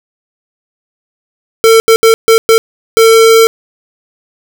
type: tone bursts at uneven times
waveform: square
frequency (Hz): 450.7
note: A4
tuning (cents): +42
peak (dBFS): -3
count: 6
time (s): 1.64-1.8 / 1.88-1.96 / 2.03-2.14 / 2.28-2.38 / 2.49-2.58 / 2.97-3.47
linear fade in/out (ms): 0
effects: 7-bit